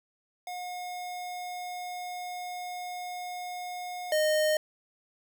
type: tone pair in turn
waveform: square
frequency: 720 / 615.7 Hz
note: F#5 / D#5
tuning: -47 / -18 cents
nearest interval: minor third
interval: 271 cents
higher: first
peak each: -36 / -24 dBFS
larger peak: second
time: 0.47-4.12 / 4.12-4.57 s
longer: first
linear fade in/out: 2 ms
effects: none